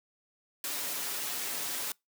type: noise with comb filter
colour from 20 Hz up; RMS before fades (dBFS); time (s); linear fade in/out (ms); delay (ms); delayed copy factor
white; -35; 0.64-1.92; 2; 7; +0.75
effects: noise-tail reverb RT60 0.2 s tail -26 dB re dry + high-pass 200 Hz 12 dB/octave